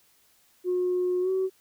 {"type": "tone with pitch glide", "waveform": "sine", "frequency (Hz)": [361.6, 377.8], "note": ["F#4", "F#4"], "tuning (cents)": [-40, 36], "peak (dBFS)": -22, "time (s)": [0.64, 1.5], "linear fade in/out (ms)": 50, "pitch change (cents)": 76, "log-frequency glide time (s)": [1.21, 1.3], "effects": ["tanh soft clip ceiling -19 dBFS", "white hiss -63 dBFS RMS until 1.6 s"]}